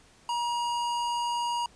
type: tone with hard clipping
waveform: sine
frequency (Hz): 952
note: A#5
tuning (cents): +36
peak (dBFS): -29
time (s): 0.29-1.66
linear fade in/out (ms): 2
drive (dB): 17
effects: pink hiss -58 dBFS RMS until 1.75 s + resampled to 22050 Hz